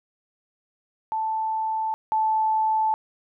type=tone pair in turn; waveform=sine; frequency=880 / 874.4 Hz; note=A5 / A5; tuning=0 / -11 cents; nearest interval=unison; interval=11 cents; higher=first; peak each=-23 / -19 dBFS; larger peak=second; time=1.12-1.94 / 2.12-2.94 s; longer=neither; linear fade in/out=0 ms; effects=none